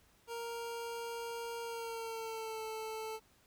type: tone with pitch glide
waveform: 25% pulse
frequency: 466.2 to 440 Hz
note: A#4 to A4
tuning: 0 to 0 cents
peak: -36 dBFS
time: 0.27-3.2 s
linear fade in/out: 50 ms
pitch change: -100 cents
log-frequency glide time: 1.62-2.62 s
effects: pink hiss -68 dBFS RMS until 3.46 s